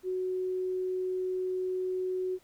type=tone; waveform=sine; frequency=370 Hz; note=F#4; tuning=in tune; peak=-29 dBFS; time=0.03-2.39 s; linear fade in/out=50 ms; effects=pink hiss -64 dBFS RMS until 2.43 s